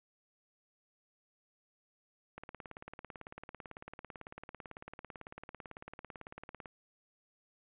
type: click train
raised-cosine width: 0.5 ms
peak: -30 dBFS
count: 78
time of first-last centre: 2.38-6.658 s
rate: 18 Hz
effects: resampled to 8000 Hz